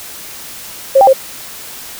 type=tone with pitch steps; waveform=sine; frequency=540 / 789 / 532 Hz; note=C#5 / G5 / C5; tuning=-45 / +11 / +29 cents; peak=-3 dBFS; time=0.95-1.133 s; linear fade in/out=10 ms; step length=61 ms; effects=white hiss -30 dBFS RMS until 1.99 s